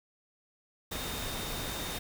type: tone in noise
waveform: sine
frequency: 3673 Hz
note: A#7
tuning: 26 cents flat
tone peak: -43 dBFS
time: 0.91-1.99 s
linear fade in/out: 10 ms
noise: pink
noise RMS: -37 dBFS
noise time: 0.91-1.99 s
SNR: -9 dB
effects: none